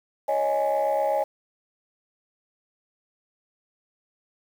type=chord; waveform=sine; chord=C# suspended second; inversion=none; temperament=equal; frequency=554.4 / 622.3 / 830.6 Hz; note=C#5 / D#5 / G#5; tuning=0 / 0 / 0 cents; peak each=-24 dBFS; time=0.28-1.24 s; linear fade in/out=10 ms; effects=tanh soft clip ceiling -16 dBFS + 8-bit